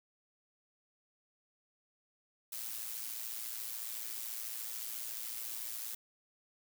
blue noise with amplitude modulation, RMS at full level -39 dBFS, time 2.52-5.95 s, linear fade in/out 5 ms, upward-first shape sine, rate 114 Hz, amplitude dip 60%, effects none

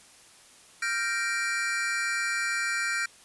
square chord, G minor seventh, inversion third, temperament equal with one note detuned, 1388.1 / 1568 / 1864.7 / 2349 Hz, F6 / G6 / Bb6 / D7, -11 / 0 / 0 / 0 cents, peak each -33 dBFS, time 0.82-3.06 s, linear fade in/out 5 ms, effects white hiss -54 dBFS RMS until 3.24 s + resampled to 24000 Hz

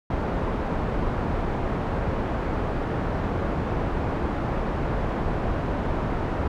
pink low-pass noise, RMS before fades -26 dBFS, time 0.1-6.48 s, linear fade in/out 5 ms, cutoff 1100 Hz, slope 12 dB/octave, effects none

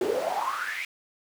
brown noise with high-pass filter sweep, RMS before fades -29 dBFS, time 0.01-0.85 s, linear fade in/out 2 ms, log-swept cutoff 360 to 2400 Hz, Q 9.2, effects none

